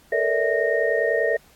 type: tone cluster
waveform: sine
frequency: 441.8 / 471.9 / 574 / 645 / 1852 Hz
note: A4 / A#4 / D5 / E5 / A#6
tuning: +7 / +21 / -40 / -38 / -12 cents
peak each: -25 dBFS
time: 0.12-1.37 s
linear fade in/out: 5 ms
effects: pink hiss -55 dBFS RMS until 1.55 s + AAC 64 kbps